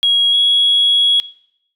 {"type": "tone pair in turn", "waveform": "sine", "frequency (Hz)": [3300, 3334], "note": ["G#7", "G#7"], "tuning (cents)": [-12, 6], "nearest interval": "unison", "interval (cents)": 18, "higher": "second", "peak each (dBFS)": -9, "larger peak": "neither", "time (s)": [[0.03, 0.33], [0.33, 1.2]], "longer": "second", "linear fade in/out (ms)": 0, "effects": ["noise-tail reverb RT60 0.7 s tail -19 dB re dry", "tanh soft clip ceiling -5 dBFS"]}